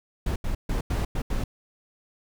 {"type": "noise bursts at uneven times", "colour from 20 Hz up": "brown", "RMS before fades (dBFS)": -26, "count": 6, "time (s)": [[0.26, 0.36], [0.44, 0.55], [0.69, 0.81], [0.9, 1.05], [1.15, 1.22], [1.3, 1.44]], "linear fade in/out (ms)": 5, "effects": []}